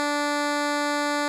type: tone with low-pass filter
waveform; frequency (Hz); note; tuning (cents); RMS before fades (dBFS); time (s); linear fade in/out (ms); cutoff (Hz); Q
10% pulse; 291.9; D4; -10; -25; 0-1.28; 0; 8700; 0.73
effects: none